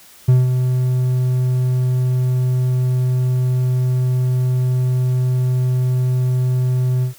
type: tone with ADSR envelope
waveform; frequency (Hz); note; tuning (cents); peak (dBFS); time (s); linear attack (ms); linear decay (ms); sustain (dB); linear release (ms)
triangle; 126.9; B2; +47; -5; 0.28-7.14; 9; 180; -7; 110
effects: white hiss -45 dBFS RMS until 7.18 s